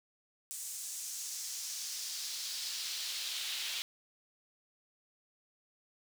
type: noise with high-pass filter sweep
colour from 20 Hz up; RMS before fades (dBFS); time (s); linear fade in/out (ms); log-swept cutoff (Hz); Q
brown; -40; 0.51-3.82; 0; 7900 to 3300; 1.9
effects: none